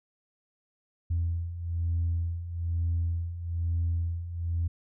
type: beating tone pair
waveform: sine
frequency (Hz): 83.8 / 84.9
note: E2 / F2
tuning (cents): +29 / -48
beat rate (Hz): 1.1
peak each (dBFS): -32 / -27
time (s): 1.1-4.68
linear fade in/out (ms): 10
effects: tanh soft clip ceiling -21 dBFS